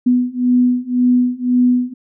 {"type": "beating tone pair", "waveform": "sine", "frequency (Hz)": [246.9, 248.8], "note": ["B3", "B3"], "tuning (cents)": [0, 13], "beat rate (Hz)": 1.9, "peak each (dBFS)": [-15, -14], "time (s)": [0.06, 1.94], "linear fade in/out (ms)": 10, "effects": []}